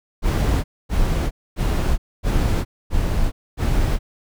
brown noise bursts, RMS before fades -18 dBFS, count 6, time 0.22-3.99 s, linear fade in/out 50 ms, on 420 ms, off 250 ms, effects none

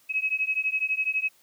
sine beating tone pair, 2551 / 2563 Hz, D#7 / E7, +43 / -49 cents, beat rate 12 Hz, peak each -27 dBFS, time 0.09-1.29 s, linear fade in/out 20 ms, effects white hiss -61 dBFS RMS until 1.42 s + high-pass 100 Hz 12 dB/octave

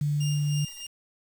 sine tone, 146.83 Hz, D3, in tune, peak -23 dBFS, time 0.01-0.65 s, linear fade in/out 5 ms
20% pulse tone with tremolo, 2810 Hz, F7, 10 cents sharp, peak -29 dBFS, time 0.2-0.87 s, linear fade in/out 10 ms, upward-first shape sine, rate 3.2 Hz, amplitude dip 65%
effects 8-bit

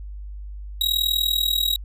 45% pulse tone with amplitude modulation, 3830 Hz, A#7, 46 cents sharp, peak -16 dBFS, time 0.81-1.76 s, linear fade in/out 2 ms, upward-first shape sine, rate 40.3 Hz, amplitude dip 85%, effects added 50 Hz sine -32 dBFS peak until 1.84 s

